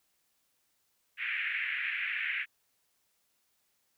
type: band-pass noise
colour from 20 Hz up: pink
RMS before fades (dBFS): -34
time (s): 1.17-2.46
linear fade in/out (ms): 50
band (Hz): 1700 to 2600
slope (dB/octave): 48
effects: white hiss -75 dBFS RMS until 3.97 s